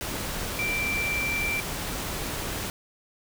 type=tone in noise; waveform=sine; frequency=2349 Hz; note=D7; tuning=in tune; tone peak=-26 dBFS; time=0.59-1.6 s; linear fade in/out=0 ms; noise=pink; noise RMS=-32 dBFS; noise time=0.01-2.7 s; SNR=+3 dB; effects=none